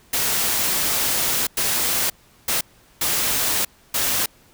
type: noise bursts at uneven times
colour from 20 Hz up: white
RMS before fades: -21 dBFS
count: 5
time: 0.13-1.47 / 1.57-2.1 / 2.48-2.61 / 3.01-3.65 / 3.94-4.26 s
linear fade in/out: 5 ms
effects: pink hiss -54 dBFS RMS until 4.53 s